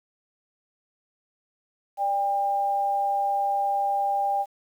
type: tone pair together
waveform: sine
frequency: 587.3 / 799.6 Hz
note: D5 / G5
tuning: 0 / +34 cents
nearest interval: perfect fourth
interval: 534 cents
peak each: -32 / -22 dBFS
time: 1.97-4.46 s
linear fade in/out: 50 ms
effects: 9-bit